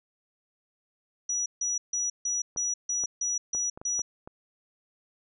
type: tone bursts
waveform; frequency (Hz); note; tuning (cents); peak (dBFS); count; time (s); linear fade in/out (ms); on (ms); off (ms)
sine; 5850; F#8; -21; -26; 9; 1.29-4.02; 5; 170; 150
type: clicks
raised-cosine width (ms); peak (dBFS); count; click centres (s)
1; -28; 7; 2.562 / 3.038 / 3.549 / 3.775 / 3.815 / 3.993 / 4.275
effects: none